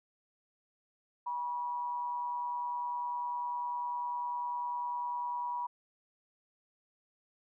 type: tone with amplitude modulation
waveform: sine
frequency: 970 Hz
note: B5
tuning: 31 cents flat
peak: -31 dBFS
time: 1.26-5.67 s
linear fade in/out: 10 ms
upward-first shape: sine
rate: 150 Hz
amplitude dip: 45%
effects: none